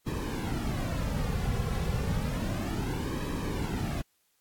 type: noise with flanger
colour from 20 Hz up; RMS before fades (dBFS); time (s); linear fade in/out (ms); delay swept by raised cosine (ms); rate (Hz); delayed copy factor
brown; -31; 0.06-4.02; 10; 1.4 to 3.3; 0.31; -0.7
effects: white hiss -72 dBFS RMS until 4.4 s + AAC 64 kbps